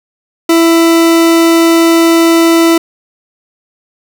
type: tone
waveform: 40% pulse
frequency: 331.9 Hz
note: E4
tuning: 12 cents sharp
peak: -4 dBFS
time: 0.49-2.78 s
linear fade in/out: 5 ms
effects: none